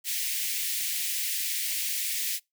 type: high-pass noise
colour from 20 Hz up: white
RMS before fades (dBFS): -30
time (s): 0.04-2.4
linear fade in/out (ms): 50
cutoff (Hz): 1900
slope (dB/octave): 48
effects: noise-tail reverb RT60 0.2 s tail -25 dB re dry